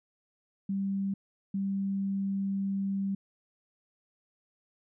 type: tone bursts at uneven times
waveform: sine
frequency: 196 Hz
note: G3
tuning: in tune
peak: -28 dBFS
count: 2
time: 0.69-1.14 / 1.54-3.15 s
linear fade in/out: 5 ms
effects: none